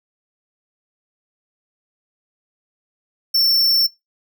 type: tone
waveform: square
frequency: 5410 Hz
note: E8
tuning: 44 cents sharp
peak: -14 dBFS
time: 3.34-3.87 s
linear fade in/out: 10 ms
effects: noise-tail reverb RT60 0.2 s tail -19 dB re dry